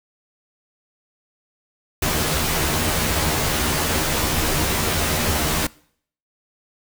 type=noise with comb filter; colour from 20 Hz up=pink; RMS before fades=-21 dBFS; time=2.02-5.67 s; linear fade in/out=5 ms; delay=13 ms; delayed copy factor=+0.85; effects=noise-tail reverb RT60 0.6 s tail -23 dB re dry